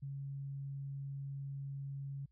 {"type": "tone", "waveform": "sine", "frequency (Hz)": 138.5, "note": "C#3", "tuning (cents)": -1, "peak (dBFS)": -40, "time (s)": [0.02, 2.26], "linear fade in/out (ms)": 10, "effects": ["added 60 Hz sine -68 dBFS peak until 2.31 s"]}